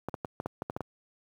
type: clicks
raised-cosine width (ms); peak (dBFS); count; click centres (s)
1; -19; 9; 0.086 / 0.142 / 0.248 / 0.401 / 0.46 / 0.621 / 0.699 / 0.765 / 0.807
effects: high-pass 80 Hz 12 dB/octave + 9-bit